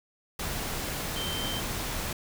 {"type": "tone in noise", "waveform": "sine", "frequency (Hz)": 3117, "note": "G7", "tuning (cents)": -11, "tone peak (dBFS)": -34, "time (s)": [1.16, 1.6], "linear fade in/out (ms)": 5, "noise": "pink", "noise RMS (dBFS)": -33, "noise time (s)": [0.39, 2.13], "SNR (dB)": -4, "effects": []}